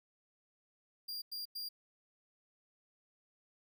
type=tone bursts; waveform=45% pulse; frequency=4784 Hz; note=D8; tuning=31 cents sharp; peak=-39 dBFS; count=3; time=1.08-1.69 s; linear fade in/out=10 ms; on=140 ms; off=95 ms; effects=none